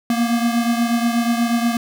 square beating tone pair, 233.1 / 241.4 Hz, A#3 / B3, 0 / -39 cents, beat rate 8.3 Hz, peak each -18 / -23 dBFS, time 0.1-1.77 s, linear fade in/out 2 ms, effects none

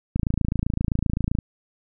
click train, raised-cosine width 5 ms, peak -10 dBFS, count 35, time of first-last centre 0.16-1.387 s, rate 27.7 Hz, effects none

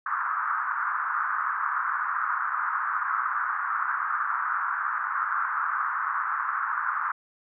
pink band-pass noise, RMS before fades -28 dBFS, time 0.06-7.12 s, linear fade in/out 5 ms, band 1100 to 1500 Hz, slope 48 dB/octave, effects none

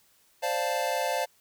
square chord, D minor seventh, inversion third, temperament equal, 523.3 / 587.3 / 698.5 / 880 Hz, C5 / D5 / F5 / A5, 0 / 0 / 0 / 0 cents, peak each -33 / -33 / -32 / -33 dBFS, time 0.42-1.26 s, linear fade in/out 20 ms, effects white hiss -64 dBFS RMS until 1.4 s

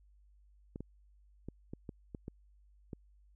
clicks, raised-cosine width 3 ms, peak -29 dBFS, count 8, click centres 0.759 / 0.806 / 1.486 / 1.735 / 1.892 / 2.148 / 2.281 / 2.932 s, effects added 50 Hz sine -61 dBFS peak until 3.35 s

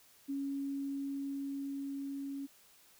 sine tone with level ramp, 277.2 Hz, C#4, in tune, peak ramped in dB -34 to -38 dBFS, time 0.28-2.47 s, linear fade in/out 20 ms, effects white hiss -63 dBFS RMS until 2.99 s

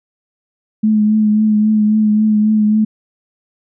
sine tone with vibrato, 213.8 Hz, A3, 49 cents flat, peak -9 dBFS, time 0.83-2.85 s, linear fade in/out 10 ms, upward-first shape triangle, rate 3.7 Hz, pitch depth 30 cents each way, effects none

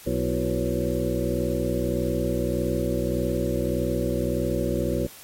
harmonic tone with a mistuned harmonic, 61.74 Hz, B1, in tune, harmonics 1 / 2 / 3 / 4 / 5 / 6 / 8 / 9, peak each -31 / -31 / -31 / -31 / -31 / -31 / -31 / -31 dBFS, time 0.06-5.07 s, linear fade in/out 10 ms, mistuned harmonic 5, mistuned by +110 cents, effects white hiss -46 dBFS RMS until 5.23 s + AAC 48 kbps

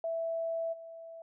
sine tone with level steps, 660 Hz, E5, 2 cents sharp, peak -31 / -44 dBFS, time 0.04-1.22 s, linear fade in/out 2 ms, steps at 0.72 s, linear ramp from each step 20 ms, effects none

